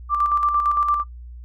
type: tone with tremolo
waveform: sine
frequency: 1177 Hz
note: D6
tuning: 3 cents sharp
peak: -15 dBFS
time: 0.09-1.04 s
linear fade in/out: 50 ms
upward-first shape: square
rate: 8.8 Hz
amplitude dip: 45%
effects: noise-tail reverb RT60 0.1 s tail -19 dB re dry + added 60 Hz sine -35 dBFS peak until 1.44 s